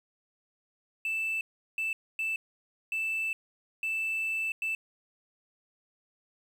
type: tone bursts at uneven times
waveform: triangle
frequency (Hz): 2645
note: E7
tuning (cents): +5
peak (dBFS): -26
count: 6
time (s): 1.05-1.41 / 1.78-1.93 / 2.19-2.36 / 2.92-3.33 / 3.83-4.52 / 4.62-4.75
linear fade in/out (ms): 2
effects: tanh soft clip ceiling -24 dBFS + 9-bit